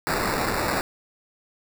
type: noise with sample-and-hold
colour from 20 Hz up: blue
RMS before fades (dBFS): -25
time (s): 0.07-0.81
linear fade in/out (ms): 0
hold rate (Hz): 3150
effects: none